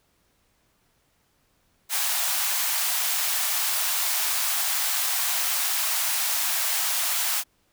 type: high-pass noise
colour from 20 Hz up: white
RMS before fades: -25 dBFS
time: 1.89-7.44 s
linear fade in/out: 50 ms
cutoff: 660 Hz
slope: 48 dB/octave
effects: pink hiss -67 dBFS RMS until 7.72 s